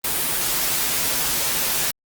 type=noise with comb filter; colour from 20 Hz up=white; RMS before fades=-22 dBFS; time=0.04-1.91 s; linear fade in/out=5 ms; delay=9.9 ms; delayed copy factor=-0.5; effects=Opus 32 kbps